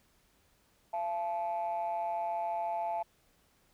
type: ring-modulated tone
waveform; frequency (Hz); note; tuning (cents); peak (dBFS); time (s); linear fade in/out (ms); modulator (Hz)
triangle; 93.1; F#2; +11; -25; 0.93-3.03; 10; 774
effects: tanh soft clip ceiling -26 dBFS + pink hiss -69 dBFS RMS until 3.73 s